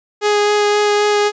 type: tone with vibrato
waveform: sawtooth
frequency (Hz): 415.3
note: G#4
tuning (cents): 0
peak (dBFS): -8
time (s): 0.21-1.32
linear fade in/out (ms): 50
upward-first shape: sine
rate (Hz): 3.8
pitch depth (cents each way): 9
effects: resampled to 16000 Hz